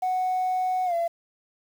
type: tone with pitch glide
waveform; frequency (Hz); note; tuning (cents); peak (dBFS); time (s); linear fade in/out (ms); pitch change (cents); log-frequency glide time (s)
sine; 740 to 678.6; F#5 to F5; 0 to -50; -21; 0.02-1.08; 10; -150; 0.85-0.94
effects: tanh soft clip ceiling -19 dBFS + 8-bit